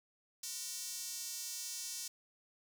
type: tone with high-pass filter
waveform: square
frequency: 207.7 Hz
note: G#3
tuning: in tune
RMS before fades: -43 dBFS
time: 0.43-2.08 s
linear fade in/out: 5 ms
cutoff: 6000 Hz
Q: 1.6
effects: none